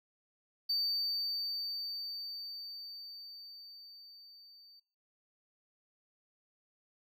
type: tone with level ramp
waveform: triangle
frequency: 4596 Hz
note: D8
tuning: 38 cents flat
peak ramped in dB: -28 to -55 dBFS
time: 0.69-4.8 s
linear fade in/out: 10 ms
effects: noise-tail reverb RT60 0.5 s tail -25 dB re dry